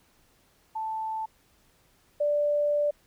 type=tone pair in turn; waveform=sine; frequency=880 / 587.3 Hz; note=A5 / D5; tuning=0 / 0 cents; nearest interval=perfect fifth; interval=700 cents; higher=first; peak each=-29 / -22 dBFS; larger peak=second; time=0.75-1.26 / 2.2-2.91 s; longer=second; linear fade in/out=10 ms; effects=pink hiss -64 dBFS RMS until 3.06 s